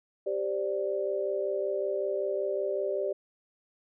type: chord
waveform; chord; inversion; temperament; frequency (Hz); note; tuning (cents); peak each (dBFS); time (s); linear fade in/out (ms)
sine; G suspended fourth; none; just; 392 / 522.7 / 588; G4 / C5 / D5; 0 / -2 / +2; -31 / -35 / -31; 0.26-3.13; 10
effects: none